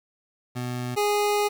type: tone pair in turn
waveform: 25% pulse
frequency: 123.8 / 413.8 Hz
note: B2 / G#4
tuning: +5 / -6 cents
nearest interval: octave + major sixth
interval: 2089 cents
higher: second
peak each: -24 / -17 dBFS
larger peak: second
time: 0.55-0.96 / 0.96-1.49 s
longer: second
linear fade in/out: 20 ms
effects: 8-bit